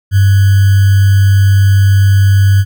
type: tone with sample-and-hold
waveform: sine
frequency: 98 Hz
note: G2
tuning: in tune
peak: -4 dBFS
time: 0.11-2.65 s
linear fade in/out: 50 ms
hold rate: 1575 Hz
effects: none